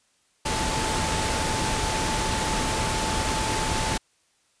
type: tone in noise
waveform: sine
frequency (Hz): 876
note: A5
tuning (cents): -8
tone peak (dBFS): -30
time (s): 0.45-3.98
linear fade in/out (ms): 10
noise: pink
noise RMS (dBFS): -26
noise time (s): 0.45-3.98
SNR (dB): -7
effects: white hiss -66 dBFS RMS until 4.6 s + resampled to 22050 Hz